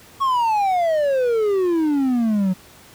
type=exponential sweep; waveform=triangle; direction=down; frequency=1116 to 181.1 Hz; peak=-14 dBFS; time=0.2-2.54 s; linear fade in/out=20 ms; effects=pink hiss -46 dBFS RMS until 2.94 s + high-pass 60 Hz 12 dB/octave